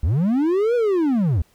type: linear two-way sweep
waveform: triangle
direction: up then down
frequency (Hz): 61.9 to 493.9 to 67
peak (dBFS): -14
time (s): 0.03-1.42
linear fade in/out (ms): 5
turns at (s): 0.75
effects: pink hiss -59 dBFS RMS until 1.54 s